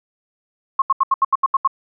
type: tone bursts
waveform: sine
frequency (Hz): 1081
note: C#6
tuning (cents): -44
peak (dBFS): -11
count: 9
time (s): 0.79-1.676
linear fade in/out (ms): 5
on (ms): 30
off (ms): 77
effects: none